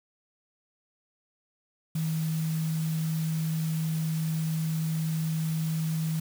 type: tone in noise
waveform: sine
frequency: 159.6 Hz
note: D#3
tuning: 44 cents sharp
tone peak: -26 dBFS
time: 1.95-6.2 s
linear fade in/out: 5 ms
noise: white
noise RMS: -43 dBFS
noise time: 1.95-6.2 s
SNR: +14 dB
effects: none